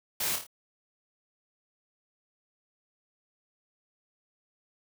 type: noise with echo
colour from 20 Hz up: white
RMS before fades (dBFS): -31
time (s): 0.2-0.36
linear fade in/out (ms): 5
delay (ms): 27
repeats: 4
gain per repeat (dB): -5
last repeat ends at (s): 0.468
effects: none